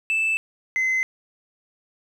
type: tone pair in turn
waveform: sine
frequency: 2637 / 2052 Hz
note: E7 / C7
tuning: 0 / -34 cents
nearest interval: major third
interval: 434 cents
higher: first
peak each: -17 dBFS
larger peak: neither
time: 0.1-0.37 / 0.76-1.03 s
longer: neither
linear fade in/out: 0 ms
effects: tanh soft clip ceiling -18 dBFS + 9-bit